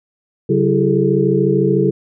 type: tone cluster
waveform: sine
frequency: 138.8 / 188.8 / 336.5 / 403 / 436.6 Hz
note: C#3 / F#3 / E4 / G4 / A4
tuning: +3 / +35 / +36 / +48 / -13 cents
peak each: -18 dBFS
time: 0.49-1.91 s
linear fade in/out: 10 ms
effects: none